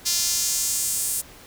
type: tone with high-pass filter sweep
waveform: sawtooth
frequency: 347.3 Hz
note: F4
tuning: 10 cents flat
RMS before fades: -24 dBFS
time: 0.05-1.22 s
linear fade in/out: 20 ms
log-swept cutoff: 5300 to 9200 Hz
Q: 1.9
effects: pink hiss -46 dBFS RMS until 1.46 s